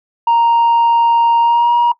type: tone with pitch glide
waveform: sine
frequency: 932.3 to 951.9 Hz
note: A#5 to A#5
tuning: 0 to +36 cents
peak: -6 dBFS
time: 0.27-1.92 s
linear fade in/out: 5 ms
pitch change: +36 cents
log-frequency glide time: 1.4-1.73 s
effects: noise-tail reverb RT60 0.1 s tail -21 dB re dry + tanh soft clip ceiling -7 dBFS